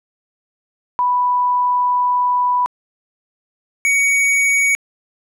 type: tone pair in turn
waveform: sine / square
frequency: 987.8 / 2244 Hz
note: B5 / C#7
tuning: 0 / +21 cents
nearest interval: octave + major second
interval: 1421 cents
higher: second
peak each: -13 dBFS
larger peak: neither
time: 0.99-2.66 / 3.85-4.75 s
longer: first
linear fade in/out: 0 ms
effects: low-pass 12000 Hz 12 dB/octave